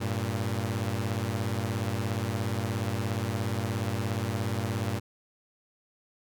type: beating tone pair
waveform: sawtooth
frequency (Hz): 98 / 115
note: G2 / A#2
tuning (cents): 0 / -23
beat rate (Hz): 17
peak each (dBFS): -27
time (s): 0-5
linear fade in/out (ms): 20
effects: none